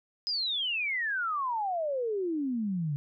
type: exponential sweep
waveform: sine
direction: down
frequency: 5100 to 138.7 Hz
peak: -28 dBFS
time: 0.27-2.96 s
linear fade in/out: 0 ms
effects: none